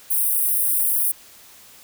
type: high-pass noise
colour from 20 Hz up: white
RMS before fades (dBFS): -20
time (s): 0.1-1.12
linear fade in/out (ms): 10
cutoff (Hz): 8900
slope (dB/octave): 96
effects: white hiss -47 dBFS RMS until 1.83 s